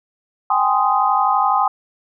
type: chord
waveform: sine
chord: Ab major seventh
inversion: third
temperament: just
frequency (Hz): 778.7 / 830.6 / 1038.3 / 1245.9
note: G5 / Ab5 / C6 / Eb6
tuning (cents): -12 / 0 / -14 / +2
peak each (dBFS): -19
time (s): 0.5-1.68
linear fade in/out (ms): 5
effects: none